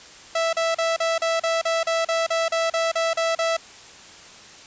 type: tone bursts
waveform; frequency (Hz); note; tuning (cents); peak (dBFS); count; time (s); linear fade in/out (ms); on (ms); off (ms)
sawtooth; 659.3; E5; 0; -16; 15; 0.35-3.568; 5; 180; 37
effects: white hiss -44 dBFS RMS until 4.66 s + resampled to 16000 Hz